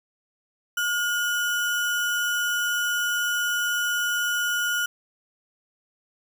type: tone with sample-and-hold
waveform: sine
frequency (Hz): 1432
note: F6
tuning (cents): +43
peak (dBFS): -22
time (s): 0.77-4.86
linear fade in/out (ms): 5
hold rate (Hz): 4410
effects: none